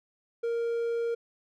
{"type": "tone", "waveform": "triangle", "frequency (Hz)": 466.2, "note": "A#4", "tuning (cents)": 0, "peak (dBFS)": -25, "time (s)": [0.43, 1.15], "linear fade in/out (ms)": 10, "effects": []}